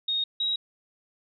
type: tone pair in turn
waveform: sine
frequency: 3721 / 3830 Hz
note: A#7 / A#7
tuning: -4 / +46 cents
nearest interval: unison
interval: 50 cents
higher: second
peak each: -24 dBFS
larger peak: neither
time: 0.08-0.24 / 0.4-0.56 s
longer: neither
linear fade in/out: 5 ms
effects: none